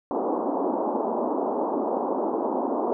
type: band-pass noise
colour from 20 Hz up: pink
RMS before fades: -26 dBFS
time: 0.11-2.93 s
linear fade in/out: 0 ms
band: 240 to 1000 Hz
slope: 48 dB/octave
effects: none